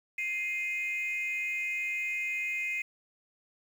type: tone pair together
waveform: sine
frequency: 2101 / 2499 Hz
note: C7 / D#7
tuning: +7 / +7 cents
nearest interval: minor third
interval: 300 cents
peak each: -32 / -31 dBFS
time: 0.18-2.82 s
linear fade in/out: 5 ms
effects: tanh soft clip ceiling -26 dBFS + 9-bit